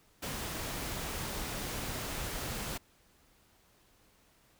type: noise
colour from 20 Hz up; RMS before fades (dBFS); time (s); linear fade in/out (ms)
pink; -38; 0.22-2.78; 10
effects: pink hiss -66 dBFS RMS until 4.59 s